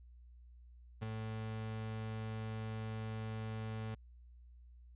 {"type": "tone with ADSR envelope", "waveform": "35% pulse", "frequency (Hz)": 110, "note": "A2", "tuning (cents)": 0, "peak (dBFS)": -34, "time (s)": [1.01, 3.95], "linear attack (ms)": 21, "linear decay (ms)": 4, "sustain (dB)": -4, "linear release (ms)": 9, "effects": ["added 60 Hz sine -55 dBFS peak until 4.95 s", "resampled to 8000 Hz"]}